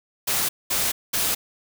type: noise bursts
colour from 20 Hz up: white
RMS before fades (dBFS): -23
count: 3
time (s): 0.27-1.35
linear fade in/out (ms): 10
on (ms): 220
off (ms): 210
effects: none